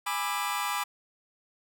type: chord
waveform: sawtooth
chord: E dominant seventh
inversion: first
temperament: just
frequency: 824.1 / 988.9 / 1186.7 / 1318.5 Hz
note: G#5 / B5 / D6 / E6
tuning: -14 / +2 / +18 / 0 cents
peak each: -31 / -29 / -29 / -35 dBFS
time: 0.06-0.84 s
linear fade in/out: 10 ms
effects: none